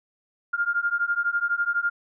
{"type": "beating tone pair", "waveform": "sine", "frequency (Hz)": [1400, 1412], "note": ["F6", "F6"], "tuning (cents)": [4, 19], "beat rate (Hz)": 12, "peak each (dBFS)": -25, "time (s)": [0.53, 1.9], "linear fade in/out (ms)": 10, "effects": []}